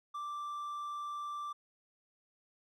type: tone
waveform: triangle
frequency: 1174.7 Hz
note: D6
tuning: in tune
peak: -36 dBFS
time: 0.14-1.53 s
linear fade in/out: 10 ms
effects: none